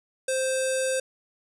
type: tone with low-pass filter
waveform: square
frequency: 523.3 Hz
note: C5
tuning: in tune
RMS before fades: -26 dBFS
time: 0.28-1 s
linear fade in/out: 5 ms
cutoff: 8800 Hz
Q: 4.8
effects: none